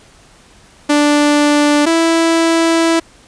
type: tone pair in turn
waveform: sawtooth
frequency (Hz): 293.7 / 329.9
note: D4 / E4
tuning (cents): 0 / +1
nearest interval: major second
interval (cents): 201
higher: second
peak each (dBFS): -5 / -6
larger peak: first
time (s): 0.89-1.86 / 1.86-3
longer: second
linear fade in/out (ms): 10
effects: pink hiss -45 dBFS RMS until 3.27 s + resampled to 22050 Hz